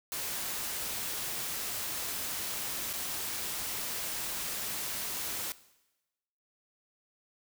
white noise with dropouts, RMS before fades -36 dBFS, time 0.12-5.52 s, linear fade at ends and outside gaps 0 ms, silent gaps 2.93-2.936 s, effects noise-tail reverb RT60 1.0 s tail -18 dB re dry

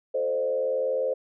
sine tone with frequency modulation, 523 Hz, C5, 1 cent flat, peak -23 dBFS, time 0.14-1.14 s, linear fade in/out 10 ms, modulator 79.8 Hz, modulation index 0.84, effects none

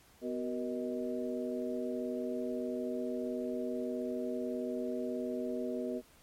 harmonic tone with a mistuned harmonic, 124.8 Hz, B2, 19 cents sharp, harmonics 2 / 3 / 4 / 5, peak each -37 / -39 / -40 / -41 dBFS, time 0.21-6.02 s, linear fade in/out 50 ms, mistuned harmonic 4, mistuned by -94 cents, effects pink hiss -62 dBFS RMS until 6.22 s + MP3 64 kbps

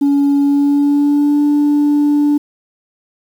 sine tone with pitch glide, 282.8 to 292.4 Hz, C#4 to D4, +35 to -7 cents, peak -7 dBFS, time 0.01-2.38 s, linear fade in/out 10 ms, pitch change +58 cents, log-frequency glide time 0.43-1.43 s, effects tanh soft clip ceiling -8 dBFS + 7-bit

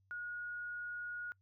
sine tone, 1445 Hz, F#6, 41 cents flat, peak -40 dBFS, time 0.11-1.32 s, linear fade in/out 0 ms, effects noise-tail reverb RT60 0.1 s tail -25 dB re dry + added 96 Hz sine -70 dBFS peak until 1.41 s

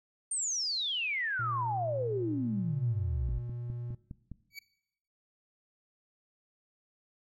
sine exponential sweep, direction down, 8960 to 50 Hz, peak -30 dBFS, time 0.31-3.39 s, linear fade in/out 5 ms
triangle tone with pitch glide, 117.8 to 120.14 Hz, A#2 to B2, +19 to -47 cents, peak -34 dBFS, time 1.39-3.95 s, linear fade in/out 5 ms, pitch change +34 cents, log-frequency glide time 2.72-2.92 s
click train, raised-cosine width 5 ms, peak -30 dBFS, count 6, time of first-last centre 3.29-4.317 s, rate 4.87 Hz
25% pulse tone with exponential growth, 2272 Hz, C#7, 42 cents sharp, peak -34 dBFS, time 4.5-4.59 s, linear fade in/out 5 ms, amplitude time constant 18 ms
effects noise-tail reverb RT60 0.8 s tail -19 dB re dry

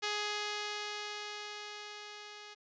5% pulse tone with level ramp, 417.4 Hz, G#4, 9 cents sharp, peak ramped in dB -21 to -37 dBFS, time 0.02-2.55 s, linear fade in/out 20 ms, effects resampled to 16000 Hz

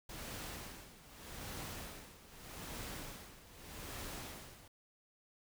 pink noise with tremolo, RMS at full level -45 dBFS, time 0.09-4.68 s, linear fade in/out 5 ms, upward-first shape sine, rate 0.82 Hz, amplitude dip 80%, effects none

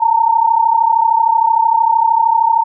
sine tone pair together, 888.9 / 922 Hz, A5 / A#5, +17 / -19 cents, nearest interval minor second, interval 64 cents, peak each -13 / -11 dBFS, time 0-2.64 s, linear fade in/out 20 ms, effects none

